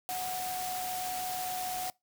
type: tone in noise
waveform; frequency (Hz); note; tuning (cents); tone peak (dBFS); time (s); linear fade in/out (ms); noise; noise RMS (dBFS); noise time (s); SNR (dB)
sine; 736; F#5; -9; -34; 0.09-1.9; 0; white; -39; 0.09-1.9; +2
effects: noise-tail reverb RT60 0.2 s tail -24 dB re dry